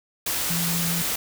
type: tone in noise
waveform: sine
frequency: 170 Hz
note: F3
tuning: 46 cents flat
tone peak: -26 dBFS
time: 0.5-1.02 s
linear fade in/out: 5 ms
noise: white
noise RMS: -26 dBFS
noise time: 0.26-1.16 s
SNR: -3 dB
effects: none